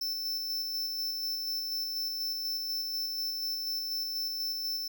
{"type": "tone with tremolo", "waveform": "square", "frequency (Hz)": 5320, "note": "E8", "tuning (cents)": 15, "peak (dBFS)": -31, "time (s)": [0.01, 4.88], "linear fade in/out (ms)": 5, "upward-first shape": "square", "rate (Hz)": 4.1, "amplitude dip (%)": 25, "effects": []}